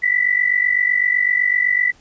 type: tone pair together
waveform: sine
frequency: 1952.1 / 2000 Hz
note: B6 / B6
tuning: -21 / +21 cents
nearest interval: unison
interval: 42 cents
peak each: -17 dBFS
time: 0.02-1.92 s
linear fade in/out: 20 ms
effects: pink hiss -52 dBFS RMS until 2 s + resampled to 16000 Hz